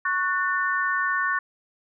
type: chord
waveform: sine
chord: F# minor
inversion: second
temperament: equal with one note detuned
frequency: 1108.7 / 1480 / 1795.9 Hz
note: C#6 / F#6 / A6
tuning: 0 / 0 / +35 cents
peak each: -26 dBFS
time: 0.05-1.39 s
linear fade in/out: 5 ms
effects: none